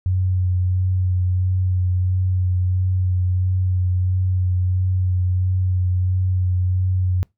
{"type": "tone with vibrato", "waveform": "sine", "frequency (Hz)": 91.8, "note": "F#2", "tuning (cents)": -13, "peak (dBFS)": -16, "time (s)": [0.06, 7.23], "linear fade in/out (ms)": 0, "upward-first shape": "sine", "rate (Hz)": 1.5, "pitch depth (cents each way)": 18, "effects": ["noise-tail reverb RT60 0.2 s tail -25 dB re dry"]}